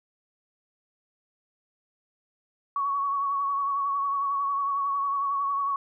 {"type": "tone with vibrato", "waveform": "sine", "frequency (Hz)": 1117, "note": "C#6", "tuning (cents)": 13, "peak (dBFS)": -24, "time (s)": [2.76, 5.76], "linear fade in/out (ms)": 2, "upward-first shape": "triangle", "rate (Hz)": 11, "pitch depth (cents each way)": 37, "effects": []}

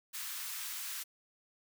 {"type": "high-pass noise", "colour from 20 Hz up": "white", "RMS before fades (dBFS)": -41, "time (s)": [0.13, 1.04], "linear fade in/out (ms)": 20, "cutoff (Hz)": 1100, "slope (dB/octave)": 24, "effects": []}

